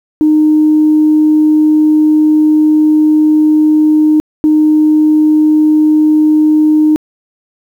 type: tone pair in turn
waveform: sine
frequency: 307 / 307 Hz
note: D#4 / D#4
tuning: -23 / -23 cents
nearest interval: unison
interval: 0 cents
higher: neither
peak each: -4 dBFS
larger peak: neither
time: 0.21-4.2 / 4.44-6.96 s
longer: first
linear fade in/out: 0 ms
effects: tanh soft clip ceiling 0 dBFS + 7-bit